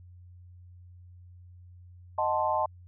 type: chord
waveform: sine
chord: D# diminished seventh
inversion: none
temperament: equal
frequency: 622.3 / 740 / 880 / 1046.5 Hz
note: D#5 / F#5 / A5 / C6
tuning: 0 / 0 / 0 / 0 cents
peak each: -30 / -33 / -28 / -31 dBFS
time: 2.18-2.66 s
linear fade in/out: 5 ms
effects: added 89 Hz sine -48 dBFS peak until 2.87 s